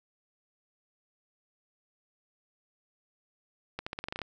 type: accelerating click train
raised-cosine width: 0.3 ms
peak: -19 dBFS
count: 10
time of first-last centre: 3.79-4.217 s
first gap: 75 ms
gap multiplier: 0.88
effects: none